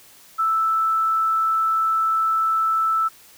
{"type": "tone", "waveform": "sine", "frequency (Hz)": 1318.5, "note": "E6", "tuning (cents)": 0, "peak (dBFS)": -17, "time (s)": [0.38, 3.09], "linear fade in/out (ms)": 20, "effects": ["white hiss -49 dBFS RMS until 3.37 s"]}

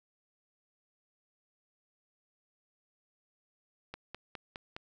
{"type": "click train", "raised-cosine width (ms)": 0.3, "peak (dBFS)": -25, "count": 5, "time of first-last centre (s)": [3.94, 4.765], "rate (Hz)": 4.85, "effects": []}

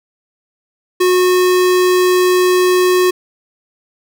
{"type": "tone", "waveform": "square", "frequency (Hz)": 364.3, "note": "F#4", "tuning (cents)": -27, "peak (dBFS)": -10, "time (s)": [1, 3.11], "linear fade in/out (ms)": 10, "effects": []}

